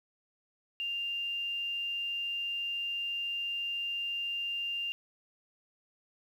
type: tone with quantisation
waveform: sine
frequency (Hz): 2794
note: F7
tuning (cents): 0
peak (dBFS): -32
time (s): 0.8-4.92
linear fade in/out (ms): 0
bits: 10
effects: none